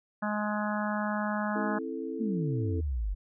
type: harmonic tone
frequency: 210 Hz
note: G#3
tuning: 19 cents sharp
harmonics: 1 / 3 / 4 / 5 / 6 / 7 / 8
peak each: -31 / -36 / -37 / -38 / -39 / -39 / -40 dBFS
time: 0.22-1.79 s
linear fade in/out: 10 ms
type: chord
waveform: sine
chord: A minor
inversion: first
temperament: equal with one note detuned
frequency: 265.9 / 329.6 / 440 Hz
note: C4 / E4 / A4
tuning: +28 / 0 / 0 cents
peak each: -37 dBFS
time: 1.55-2.81 s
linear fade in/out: 10 ms
type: exponential sweep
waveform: sine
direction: down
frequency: 240 to 44.29 Hz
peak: -28 dBFS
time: 2.19-3.15 s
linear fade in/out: 20 ms
effects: none